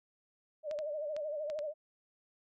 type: tone with vibrato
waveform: sine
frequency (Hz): 602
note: D5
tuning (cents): +43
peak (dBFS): -35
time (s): 0.63-1.74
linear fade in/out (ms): 50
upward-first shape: sine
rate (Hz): 13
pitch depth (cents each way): 79
type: clicks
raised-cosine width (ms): 0.2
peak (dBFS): -30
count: 5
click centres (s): 0.712 / 0.789 / 1.165 / 1.5 / 1.59
effects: none